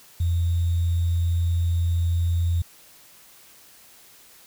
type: tone with sample-and-hold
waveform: sine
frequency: 85.5 Hz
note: F2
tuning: 36 cents flat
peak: -19 dBFS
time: 0.2-2.62 s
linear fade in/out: 5 ms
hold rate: 3675 Hz
effects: white hiss -51 dBFS RMS until 4.46 s